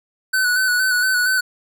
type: tone with vibrato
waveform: square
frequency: 1496 Hz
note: F#6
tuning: 19 cents sharp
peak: -16 dBFS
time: 0.33-1.41 s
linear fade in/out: 10 ms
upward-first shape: square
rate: 4.3 Hz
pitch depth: 30 cents each way
effects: none